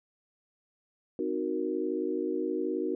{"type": "chord", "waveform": "sine", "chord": "C half-diminished seventh", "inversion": "none", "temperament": "equal with one note detuned", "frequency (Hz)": [259.1, 311.1, 370, 466.2], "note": ["C4", "Eb4", "Gb4", "Bb4"], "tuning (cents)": [-17, 0, 0, 0], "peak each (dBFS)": [-37, -33, -32, -35], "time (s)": [1.19, 2.95], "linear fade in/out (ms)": 2, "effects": []}